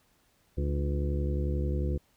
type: harmonic tone with a mistuned harmonic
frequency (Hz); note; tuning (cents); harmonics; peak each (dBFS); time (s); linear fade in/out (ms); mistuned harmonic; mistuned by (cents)
71.2; C#2; +47; 1 / 2 / 3 / 4 / 5 / 6 / 7; -28 / -34 / -39 / -41 / -38 / -46 / -41; 0.57-1.98; 10; 4; +68
effects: pink hiss -68 dBFS RMS until 2.16 s